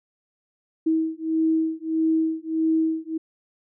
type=beating tone pair; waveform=sine; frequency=320 / 321.6 Hz; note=D#4 / E4; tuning=+49 / -43 cents; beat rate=1.6 Hz; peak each=-23 / -23 dBFS; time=0.86-3.18 s; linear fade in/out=10 ms; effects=none